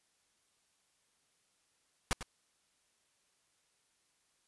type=noise with echo; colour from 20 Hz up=pink; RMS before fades=-30 dBFS; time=2.11-2.13 s; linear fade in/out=0 ms; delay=98 ms; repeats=1; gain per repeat=-12 dB; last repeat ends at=2.228 s; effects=white hiss -75 dBFS RMS until 4.47 s + resampled to 24000 Hz